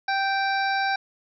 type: harmonic tone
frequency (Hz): 782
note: G5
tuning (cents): -4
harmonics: 1 / 2 / 3 / 5 / 6 / 7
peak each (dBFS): -24 / -26 / -33 / -35 / -38 / -39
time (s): 0.08-0.96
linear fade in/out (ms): 5
effects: none

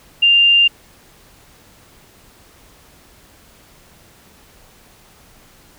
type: tone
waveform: sine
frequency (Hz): 2794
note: F7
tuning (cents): 0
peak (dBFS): -8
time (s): 0.22-0.68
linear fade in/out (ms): 10
effects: pink hiss -48 dBFS RMS until 5.78 s

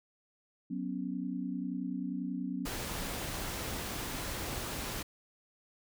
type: chord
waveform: sine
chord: F# suspended fourth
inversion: none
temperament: equal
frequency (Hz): 185 / 246.9 / 277.2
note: F#3 / B3 / C#4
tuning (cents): 0 / 0 / 0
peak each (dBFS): -38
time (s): 0.7-2.66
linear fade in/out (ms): 10
type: noise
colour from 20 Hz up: pink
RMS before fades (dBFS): -38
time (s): 2.65-5.03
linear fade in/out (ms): 10
effects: none

